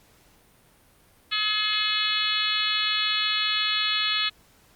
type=harmonic tone; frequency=425.6 Hz; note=G#4; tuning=42 cents sharp; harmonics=3 / 4 / 5 / 6 / 7 / 8 / 9 / 10; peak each=-32 / -33 / -34 / -30 / -31 / -27 / -32 / -30 dBFS; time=1.31-4.3 s; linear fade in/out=20 ms; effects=pink hiss -58 dBFS RMS until 4.75 s + Opus 48 kbps

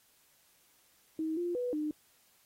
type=tone with pitch steps; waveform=sine; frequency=317.5 / 349 / 492.3 / 303.1 Hz; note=D#4 / F4 / B4 / D#4; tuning=+35 / -1 / -6 / -45 cents; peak=-31 dBFS; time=1.19-1.91 s; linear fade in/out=2 ms; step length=180 ms; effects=white hiss -67 dBFS RMS until 2.45 s + AAC 48 kbps

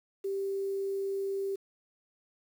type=tone with quantisation; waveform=sine; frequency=392 Hz; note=G4; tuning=in tune; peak=-30 dBFS; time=0.24-1.56 s; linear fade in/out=10 ms; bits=9; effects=none

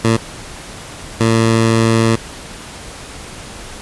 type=tone bursts at uneven times; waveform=15% pulse; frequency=113.4 Hz; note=A#2; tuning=47 cents flat; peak=-4 dBFS; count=2; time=0.04-0.17 / 1.2-2.16 s; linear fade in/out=10 ms; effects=pink hiss -32 dBFS RMS until 3.81 s + resampled to 24000 Hz

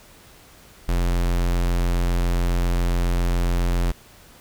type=tone; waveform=square; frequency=43.65 Hz; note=F1; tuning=in tune; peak=-19 dBFS; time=0.88-3.92 s; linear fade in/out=10 ms; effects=pink hiss -49 dBFS RMS until 4.4 s

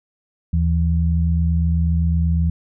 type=tone pair together; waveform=sine; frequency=78.67 / 166.7 Hz; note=D#2 / E3; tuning=+20 / +20 cents; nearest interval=octave + minor second; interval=1300 cents; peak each=-16 / -20 dBFS; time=0.53-2.5 s; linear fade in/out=5 ms; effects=none

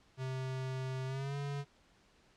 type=tone with pitch glide; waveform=square; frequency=130.81 to 141.83 Hz; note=C3 to C#3; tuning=0 to +40 cents; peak=-37 dBFS; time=0.17-1.65 s; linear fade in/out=50 ms; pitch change=+140 cents; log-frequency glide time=1.06-1.36 s; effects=pink hiss -67 dBFS RMS until 2.36 s + low-pass 6000 Hz 12 dB/octave

